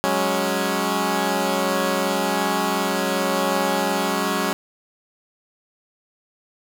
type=chord; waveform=10% pulse; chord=F# suspended second; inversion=none; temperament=equal; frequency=185 / 207.7 / 277.2 Hz; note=F#3 / G#3 / C#4; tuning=0 / 0 / 0 cents; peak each=-16 dBFS; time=0.04-4.53 s; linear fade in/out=0 ms; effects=none